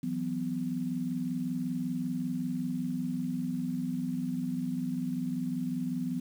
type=chord; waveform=sine; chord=E suspended second; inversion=none; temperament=equal with one note detuned; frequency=164.81 / 185 / 250.2 Hz; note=E3 / F#3 / B3; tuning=0 / 0 / +23 cents; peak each=-37 / -36 / -32 dBFS; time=0.03-6.2 s; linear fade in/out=5 ms; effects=9-bit